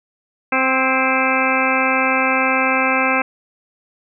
harmonic tone with a mistuned harmonic, 261.6 Hz, C4, in tune, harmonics 1 / 2 / 3 / 4 / 5 / 6 / 8 / 9 / 10, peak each -23 / -23 / -23 / -23 / -23 / -23 / -23 / -23 / -23 dBFS, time 0.52-3.22 s, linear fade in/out 5 ms, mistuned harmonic 6, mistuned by +24 cents, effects none

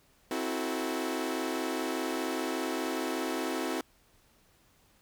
sawtooth chord, F# half-diminished seventh, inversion second, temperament equal with one note detuned, 261.6 / 324.9 / 370 / 440 Hz, C4 / E4 / F#4 / A4, 0 / -25 / 0 / 0 cents, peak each -32 / -31 / -33 / -35 dBFS, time 0.31-3.81 s, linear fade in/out 2 ms, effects pink hiss -65 dBFS RMS until 5.01 s

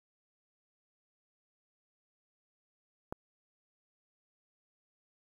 click, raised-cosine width 1 ms, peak -23 dBFS, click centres 3.125 s, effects 9-bit

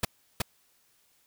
pink noise with echo, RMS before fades -25 dBFS, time 0.03-0.05 s, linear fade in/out 5 ms, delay 370 ms, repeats 1, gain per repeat -2 dB, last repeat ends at 0.42 s, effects white hiss -67 dBFS RMS until 1.26 s

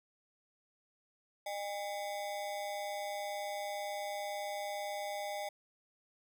square ring-modulated tone, 710 Hz, F5, 28 cents sharp, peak -35 dBFS, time 1.46-5.49 s, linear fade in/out 5 ms, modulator 101 Hz, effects none

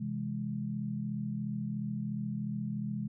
sine chord, C augmented, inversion none, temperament equal, 130.81 / 164.81 / 207.7 Hz, C3 / E3 / G#3, 0 / 0 / 0 cents, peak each -38 / -40 / -35 dBFS, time 0-3.08 s, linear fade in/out 10 ms, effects none

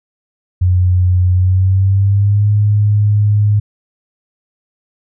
sine tone with pitch glide, 90.7 to 104.19 Hz, F#2 to G#2, -34 to +6 cents, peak -8 dBFS, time 0.61-3.6 s, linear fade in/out 10 ms, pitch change +240 cents, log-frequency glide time 1.31-2.49 s, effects none

